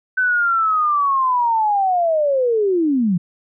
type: linear sweep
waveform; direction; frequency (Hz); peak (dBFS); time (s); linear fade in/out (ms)
sine; down; 1526 to 164.6; -14; 0.17-3.18; 10
effects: none